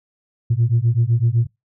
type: beating tone pair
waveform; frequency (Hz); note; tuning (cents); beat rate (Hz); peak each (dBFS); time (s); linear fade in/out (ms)
sine; 113.1 / 121; A2 / B2; +48 / -35; 7.9; -16; 0.5-1.47; 10
effects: noise-tail reverb RT60 0.2 s tail -25 dB re dry + tanh soft clip ceiling -9 dBFS